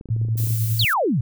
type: clicks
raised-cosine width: 3 ms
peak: -24 dBFS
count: 12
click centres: 0.011 / 0.057 / 0.089 / 0.164 / 0.215 / 0.25 / 0.286 / 0.356 / 0.402 / 0.439 / 0.471 / 0.505 s
type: tone with tremolo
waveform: sine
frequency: 112.3 Hz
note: A2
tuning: 36 cents sharp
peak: -17 dBFS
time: 0.1-0.85 s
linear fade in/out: 5 ms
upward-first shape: sine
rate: 10 Hz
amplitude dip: 40%
type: noise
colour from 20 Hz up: violet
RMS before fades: -30 dBFS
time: 0.37-0.94 s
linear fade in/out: 10 ms
type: exponential sweep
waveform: sine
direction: down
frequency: 4699 to 103.83 Hz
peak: -17 dBFS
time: 0.79-1.21 s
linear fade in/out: 5 ms
effects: none